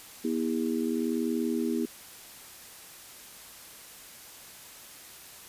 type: harmonic tone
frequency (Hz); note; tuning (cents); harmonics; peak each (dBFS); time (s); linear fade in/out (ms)
80.8; E2; -34; 3 / 4 / 5; -29 / -31 / -33; 0.24-1.86; 10
effects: white hiss -48 dBFS RMS until 5.48 s + resampled to 32000 Hz